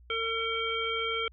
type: harmonic tone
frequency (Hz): 453.4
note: A#4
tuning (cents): -48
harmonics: 1 / 3 / 5 / 7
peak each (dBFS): -34 / -34 / -34 / -34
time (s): 0.1-1.28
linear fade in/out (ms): 2
effects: added 60 Hz sine -52 dBFS peak until 1.32 s